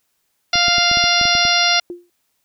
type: harmonic tone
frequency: 698.5 Hz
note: F5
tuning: in tune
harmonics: 1 / 2 / 3 / 4 / 5 / 6 / 7 / 8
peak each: -21 / -21 / -21 / -21 / -21 / -21 / -21 / -21 dBFS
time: 0.53-1.8 s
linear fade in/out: 5 ms
type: clicks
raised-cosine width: 3 ms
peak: -16 dBFS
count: 10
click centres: 0.556 / 0.683 / 0.783 / 0.914 / 0.972 / 1.04 / 1.213 / 1.254 / 1.352 / 1.452 s
type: tone with exponential decay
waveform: sine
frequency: 350 Hz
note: F4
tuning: 4 cents sharp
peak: -23 dBFS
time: 1.9-2.1 s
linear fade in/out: 1 ms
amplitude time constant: 43 ms
effects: white hiss -68 dBFS RMS until 2.44 s